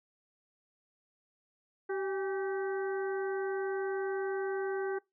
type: harmonic tone with a mistuned harmonic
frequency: 385.8 Hz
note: G4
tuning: 28 cents flat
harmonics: 1 / 2 / 3 / 4 / 5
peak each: -32 / -42 / -47 / -42 / -50 dBFS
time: 1.89-4.99 s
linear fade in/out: 10 ms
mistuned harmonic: 2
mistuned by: +71 cents
effects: noise-tail reverb RT60 0.2 s tail -24 dB re dry